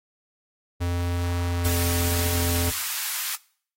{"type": "tone with pitch glide", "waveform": "square", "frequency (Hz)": [87.31, 86.21], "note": ["F2", "F2"], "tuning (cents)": [0, -22], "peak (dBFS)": -24, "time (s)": [0.8, 2.71], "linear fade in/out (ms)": 20, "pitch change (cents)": -22, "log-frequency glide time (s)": [1.48, 1.77]}
{"type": "high-pass noise", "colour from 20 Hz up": "white", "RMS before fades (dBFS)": -29, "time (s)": [1.64, 3.36], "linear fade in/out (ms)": 10, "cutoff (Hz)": 1000, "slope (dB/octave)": 24}
{"effects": ["noise-tail reverb RT60 0.5 s tail -21 dB re dry", "AAC 48 kbps"]}